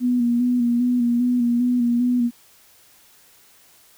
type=tone with vibrato; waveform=sine; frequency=242.5 Hz; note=B3; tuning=31 cents flat; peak=-16 dBFS; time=0-2.31 s; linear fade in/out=50 ms; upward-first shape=square; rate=2.5 Hz; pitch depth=30 cents each way; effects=white hiss -53 dBFS RMS until 3.97 s